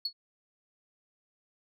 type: tone with exponential decay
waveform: sine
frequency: 4374 Hz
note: C#8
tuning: 24 cents flat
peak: -24 dBFS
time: 0.05-0.13 s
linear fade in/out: 5 ms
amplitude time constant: 17 ms
effects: tanh soft clip ceiling -26 dBFS